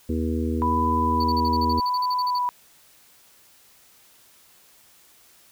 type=harmonic tone; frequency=80.2 Hz; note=E2; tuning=47 cents flat; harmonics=1 / 3 / 4 / 5 / 6; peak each=-26 / -26 / -30 / -33 / -35 dBFS; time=0.09-1.8 s; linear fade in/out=5 ms
type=tone with vibrato; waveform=sine; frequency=987.8 Hz; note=B5; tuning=in tune; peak=-21 dBFS; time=0.62-2.49 s; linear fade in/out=0 ms; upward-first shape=sine; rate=0.85 Hz; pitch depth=16 cents each way
type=tone bursts; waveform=triangle; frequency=4497 Hz; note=C#8; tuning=24 cents sharp; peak=-29 dBFS; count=15; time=1.2-2.387 s; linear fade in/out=5 ms; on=39 ms; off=43 ms
effects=white hiss -55 dBFS RMS until 5.51 s